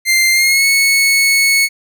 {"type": "tone with pitch glide", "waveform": "sawtooth", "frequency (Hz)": [2092, 2204], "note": ["C7", "C#7"], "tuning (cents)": [-1, -11], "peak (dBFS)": -6, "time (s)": [0.05, 1.69], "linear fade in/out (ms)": 50, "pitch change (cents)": 90, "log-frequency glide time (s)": [0.32, 0.65], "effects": []}